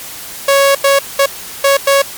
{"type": "tone bursts at uneven times", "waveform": "sawtooth", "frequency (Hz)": 554.4, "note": "C#5", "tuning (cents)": 0, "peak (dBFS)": -3, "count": 5, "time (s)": [[0.48, 0.75], [0.84, 0.99], [1.19, 1.26], [1.64, 1.77], [1.87, 2.02]], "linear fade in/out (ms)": 5, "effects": ["white hiss -28 dBFS RMS until 2.17 s", "MP3 96 kbps"]}